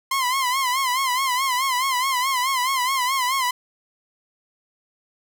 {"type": "tone with vibrato", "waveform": "sawtooth", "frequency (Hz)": 1037, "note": "C6", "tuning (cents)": -16, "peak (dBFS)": -16, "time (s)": [0.11, 3.51], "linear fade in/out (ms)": 5, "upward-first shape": "sine", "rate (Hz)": 4.7, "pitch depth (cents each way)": 97, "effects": []}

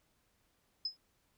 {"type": "tone with exponential decay", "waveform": "sine", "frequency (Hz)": 5100, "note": "D#8", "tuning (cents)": 42, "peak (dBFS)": -30, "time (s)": [0.85, 0.97], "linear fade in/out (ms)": 5, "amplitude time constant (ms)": 25, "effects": ["pink hiss -75 dBFS RMS until 1.37 s"]}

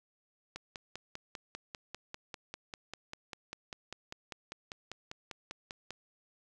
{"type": "click train", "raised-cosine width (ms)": 0.2, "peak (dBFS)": -24, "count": 28, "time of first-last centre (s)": [0.56, 5.907], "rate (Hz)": 5.05, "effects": []}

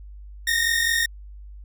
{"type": "tone pair together", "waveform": "sawtooth", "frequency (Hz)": [1823, 1867.8], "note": ["A#6", "A#6"], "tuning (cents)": [-39, 3], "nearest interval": "unison", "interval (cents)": 42, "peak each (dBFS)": -19, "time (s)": [0.47, 1.06], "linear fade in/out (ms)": 5, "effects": ["added 50 Hz sine -38 dBFS peak until 1.64 s"]}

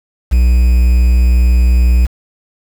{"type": "tone with quantisation", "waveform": "triangle", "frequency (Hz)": 61.1, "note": "B1", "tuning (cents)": -18, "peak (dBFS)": -4, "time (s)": [0.31, 2.07], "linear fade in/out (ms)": 20, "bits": 5, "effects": []}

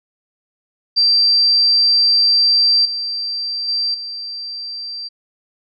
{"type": "tone with level steps", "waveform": "sine", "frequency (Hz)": 4699, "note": "D8", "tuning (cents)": 0, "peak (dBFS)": [-10, -20, -16, -25], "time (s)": [0.96, 5.09], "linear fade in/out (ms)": 20, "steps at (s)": [2.85, 3.68, 3.94], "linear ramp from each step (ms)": 5, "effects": []}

